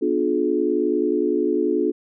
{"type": "chord", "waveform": "sine", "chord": "B diminished seventh", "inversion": "none", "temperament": "just", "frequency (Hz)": [246.9, 296.3, 355.6, 426.7], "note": ["B3", "D4", "F4", "Ab4"], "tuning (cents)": [0, 15, 31, 47], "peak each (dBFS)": [-27, -23, -22, -23], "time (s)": [0.01, 1.92], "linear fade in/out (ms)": 20, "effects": []}